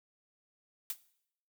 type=noise with exponential decay; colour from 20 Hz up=blue; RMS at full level=-31 dBFS; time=0.9-0.98 s; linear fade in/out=1 ms; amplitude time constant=17 ms; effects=noise-tail reverb RT60 0.7 s tail -18 dB re dry